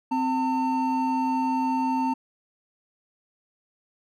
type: tone pair together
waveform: triangle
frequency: 260 / 902.8 Hz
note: C4 / A5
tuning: -11 / +44 cents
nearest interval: octave + minor seventh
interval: 2155 cents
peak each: -23 dBFS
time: 0.11-2.14 s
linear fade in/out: 10 ms
effects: none